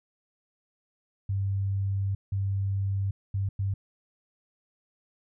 sine tone bursts at uneven times, 98.1 Hz, G2, 2 cents sharp, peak -25 dBFS, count 4, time 1.29-2.15 / 2.32-3.11 / 3.34-3.49 / 3.59-3.74 s, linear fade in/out 5 ms, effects none

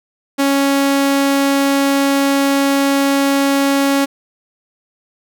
sawtooth tone, 277.2 Hz, C#4, in tune, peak -8 dBFS, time 0.38-4.06 s, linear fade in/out 20 ms, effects none

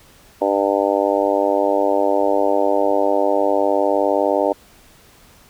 harmonic tone, 99.8 Hz, G2, 32 cents sharp, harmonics 3 / 4 / 5 / 6 / 7 / 8 / 9, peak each -23 / -23 / -21 / -19 / -25 / -25 / -25 dBFS, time 0.41-4.53 s, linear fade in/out 10 ms, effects pink hiss -49 dBFS RMS until 5.49 s

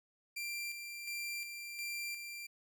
sawtooth tone with tremolo, 2368 Hz, D7, 14 cents sharp, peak -35 dBFS, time 0.36-2.47 s, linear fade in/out 10 ms, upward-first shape square, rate 1.4 Hz, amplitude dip 45%, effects none

